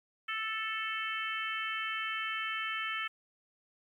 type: harmonic tone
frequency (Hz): 440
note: A4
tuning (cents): 0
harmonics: 3 / 4 / 5 / 6 / 7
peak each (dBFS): -38 / -39 / -40 / -41 / -41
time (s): 0.28-3.08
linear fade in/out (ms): 10
effects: 11-bit